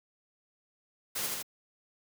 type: noise with echo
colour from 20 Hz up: white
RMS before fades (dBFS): -34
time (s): 1.15-1.27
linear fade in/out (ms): 10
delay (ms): 79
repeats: 2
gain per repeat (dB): -2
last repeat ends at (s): 1.428
effects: high-pass 80 Hz 12 dB/octave